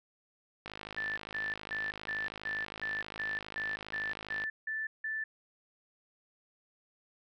click train, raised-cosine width 0.3 ms, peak -25 dBFS, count 199, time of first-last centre 0.66-4.439 s, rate 52.4 Hz
sine tone bursts, 1760 Hz, A6, in tune, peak -33 dBFS, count 12, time 0.97-5.24 s, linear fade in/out 5 ms, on 200 ms, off 170 ms
effects none

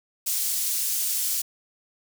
pink high-pass noise, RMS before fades -26 dBFS, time 0.26-1.42 s, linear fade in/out 10 ms, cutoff 7200 Hz, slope 12 dB/octave, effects none

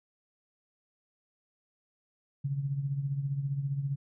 sine tone with tremolo, 139.3 Hz, C#3, 9 cents sharp, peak -26 dBFS, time 2.44-3.96 s, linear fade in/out 10 ms, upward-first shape triangle, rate 15 Hz, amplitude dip 70%, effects none

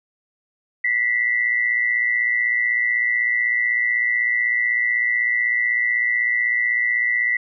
sine tone pair together, 1956 / 2072 Hz, B6 / C7, -17 / -17 cents, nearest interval minor second, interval 100 cents, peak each -18 / -24 dBFS, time 0.84-7.37 s, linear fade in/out 5 ms, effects none

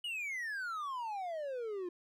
triangle exponential sweep, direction down, 2960 to 344.3 Hz, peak -35 dBFS, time 0.04-1.89 s, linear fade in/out 5 ms, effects none

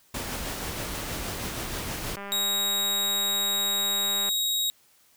pink noise with tremolo, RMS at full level -32 dBFS, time 0.14-2.16 s, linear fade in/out 5 ms, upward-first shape sine, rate 6.3 Hz, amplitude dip 25%
click train, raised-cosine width 0.5 ms, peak -23 dBFS, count 425, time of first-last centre 2.17-4.29 s, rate 200 Hz
sawtooth tone, 3796 Hz, A#7, 31 cents sharp, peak -21 dBFS, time 2.32-4.7 s, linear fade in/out 0 ms
effects white hiss -61 dBFS RMS until 5.16 s

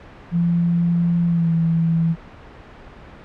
sine tone with pitch glide, 171.2 to 164.99 Hz, F3 to E3, -34 to +2 cents, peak -15 dBFS, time 0.31-2.16 s, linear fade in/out 50 ms, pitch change -64 cents, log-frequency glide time 1.26-1.52 s, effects pink hiss -41 dBFS RMS until 3.24 s + low-pass 2000 Hz 12 dB/octave

